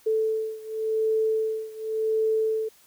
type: beating tone pair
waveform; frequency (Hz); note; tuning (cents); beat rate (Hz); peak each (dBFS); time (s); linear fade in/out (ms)
sine; 439.2 / 440.1; A4 / A4; -3 / 0; 0.9; -25 / -27; 0.06-2.69; 10
effects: white hiss -57 dBFS RMS until 2.86 s